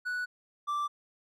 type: tone pair in turn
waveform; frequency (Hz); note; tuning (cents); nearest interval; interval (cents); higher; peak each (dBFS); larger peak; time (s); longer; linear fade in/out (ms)
triangle; 1477 / 1172.3; F#6 / D6; -3 / -3; major third; 400; first; -29 / -27; second; 0.05-0.26 / 0.67-0.88; neither; 20
effects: none